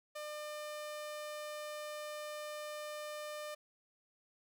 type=tone; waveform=sawtooth; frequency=600 Hz; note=D5; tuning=37 cents sharp; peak=-38 dBFS; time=0.15-3.55 s; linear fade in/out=10 ms; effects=none